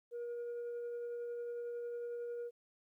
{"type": "tone with tremolo", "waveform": "sine", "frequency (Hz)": 476.4, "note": "A#4", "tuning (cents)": 38, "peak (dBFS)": -36, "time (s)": [0.11, 2.51], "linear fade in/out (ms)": 50, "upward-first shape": "triangle", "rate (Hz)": 11, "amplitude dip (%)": 25, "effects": ["tanh soft clip ceiling -38 dBFS", "13-bit"]}